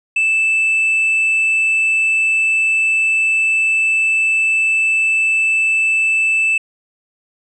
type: tone with hard clipping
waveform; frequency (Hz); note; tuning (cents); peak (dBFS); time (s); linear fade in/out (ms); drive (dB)
triangle; 2637; E7; 0; -13; 0.16-6.58; 5; 5
effects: resampled to 22050 Hz